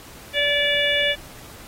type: harmonic tone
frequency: 578 Hz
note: D5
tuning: 28 cents flat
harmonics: 1 / 3 / 4 / 5 / 6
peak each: -24 / -24 / -24 / -24 / -24 dBFS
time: 0.33-1.16 s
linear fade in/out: 50 ms
effects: pink hiss -43 dBFS RMS until 1.67 s + AAC 48 kbps